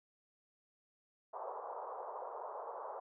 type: band-pass noise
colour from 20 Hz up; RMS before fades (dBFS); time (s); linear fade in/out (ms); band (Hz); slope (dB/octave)
white; -45; 1.33-3; 10; 450 to 1100; 48
effects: none